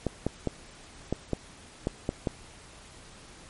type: clicks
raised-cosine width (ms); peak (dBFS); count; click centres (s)
2; -13; 8; 0.067 / 0.266 / 0.473 / 1.126 / 1.333 / 1.871 / 2.091 / 2.272
effects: pink hiss -50 dBFS RMS until 3.49 s + MP3 48 kbps